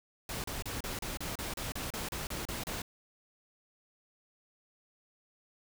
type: noise bursts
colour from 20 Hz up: pink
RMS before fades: -38 dBFS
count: 14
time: 0.29-2.819 s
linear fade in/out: 2 ms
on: 150 ms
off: 33 ms
effects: none